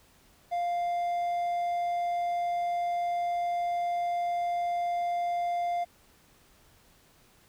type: tone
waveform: triangle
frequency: 698.5 Hz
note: F5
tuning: in tune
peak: -25 dBFS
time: 0.51-5.85 s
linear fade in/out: 20 ms
effects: pink hiss -61 dBFS RMS until 7.48 s